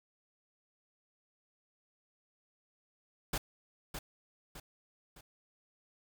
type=noise with echo; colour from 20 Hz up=pink; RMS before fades=-34 dBFS; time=3.33-3.38 s; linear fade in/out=5 ms; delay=610 ms; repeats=3; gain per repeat=-7 dB; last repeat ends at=5.21 s; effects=none